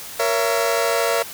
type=chord; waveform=sawtooth; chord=A# diminished; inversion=none; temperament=just; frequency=466.2 / 559.4 / 671.3 Hz; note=A#4 / C#5 / E5; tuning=0 / +16 / +31 cents; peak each=-18 / -19 / -18 dBFS; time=0.19-1.23 s; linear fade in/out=10 ms; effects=white hiss -35 dBFS RMS until 1.33 s